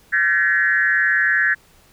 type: tone with frequency modulation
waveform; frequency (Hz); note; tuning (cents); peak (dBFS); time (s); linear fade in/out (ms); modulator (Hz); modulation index
sine; 1706; G#6; +46; -14; 0.12-1.55; 20; 165; 1.2
effects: pink hiss -53 dBFS RMS until 1.92 s